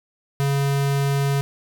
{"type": "tone", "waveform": "square", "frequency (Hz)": 139.6, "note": "C#3", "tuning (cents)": 13, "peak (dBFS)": -19, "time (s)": [0.4, 1.41], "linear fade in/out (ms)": 0, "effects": []}